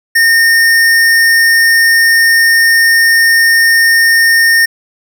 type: tone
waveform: square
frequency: 1829 Hz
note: A#6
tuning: 33 cents flat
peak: -6 dBFS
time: 0.15-4.66 s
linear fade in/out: 10 ms
effects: none